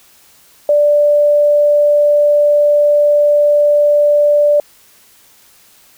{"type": "tone", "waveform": "sine", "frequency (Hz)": 587.3, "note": "D5", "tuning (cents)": 0, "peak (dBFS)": -7, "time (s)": [0.69, 4.6], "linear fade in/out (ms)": 2, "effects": ["white hiss -47 dBFS RMS until 5.97 s"]}